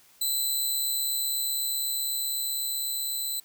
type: tone with level ramp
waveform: 5% pulse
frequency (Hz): 4016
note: B7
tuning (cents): +28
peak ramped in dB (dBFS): -18 to -22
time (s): 0.21-3.4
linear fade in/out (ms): 5
effects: white hiss -58 dBFS RMS until 3.44 s